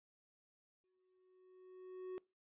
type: tone with exponential growth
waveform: triangle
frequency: 370 Hz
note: F#4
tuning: in tune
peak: -39 dBFS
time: 0.84-2.18 s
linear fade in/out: 0 ms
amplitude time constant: 290 ms
effects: noise-tail reverb RT60 0.3 s tail -24 dB re dry + resampled to 8000 Hz